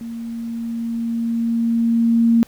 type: tone with level ramp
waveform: sine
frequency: 231.1 Hz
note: A#3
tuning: 15 cents flat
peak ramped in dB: -27 to -10 dBFS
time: 0.01-2.43 s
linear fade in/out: 0 ms
effects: pink hiss -49 dBFS RMS until 2.47 s